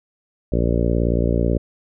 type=harmonic tone; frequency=58.27 Hz; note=A#1; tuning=in tune; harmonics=1 / 2 / 3 / 4 / 5 / 6 / 7 / 8 / 9 / 10; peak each=-20 / -23 / -25 / -26 / -27 / -28 / -28 / -29 / -30 / -30 dBFS; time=0.52-1.58 s; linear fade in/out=5 ms; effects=none